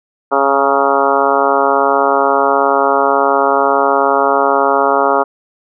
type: harmonic tone with a mistuned harmonic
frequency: 138.59 Hz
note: C#3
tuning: in tune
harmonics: 2 / 3 / 4 / 5 / 6 / 7 / 8 / 9 / 10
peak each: -23 / -17 / -17 / -17 / -18 / -18 / -19 / -18 / -21 dBFS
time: 0.31-5.24 s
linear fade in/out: 20 ms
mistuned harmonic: 7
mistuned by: -40 cents
effects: none